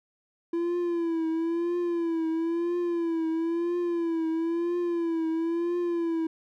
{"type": "tone with vibrato", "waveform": "triangle", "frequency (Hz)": 336.2, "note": "E4", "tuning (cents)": 34, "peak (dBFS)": -23, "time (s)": [0.53, 6.27], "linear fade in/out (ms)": 5, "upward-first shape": "triangle", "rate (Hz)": 1, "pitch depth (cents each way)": 81, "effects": []}